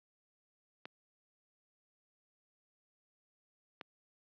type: clicks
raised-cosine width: 0.3 ms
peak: -27 dBFS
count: 2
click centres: 0.855 / 3.812 s
effects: high-pass 200 Hz 12 dB/octave + low-pass 5000 Hz 12 dB/octave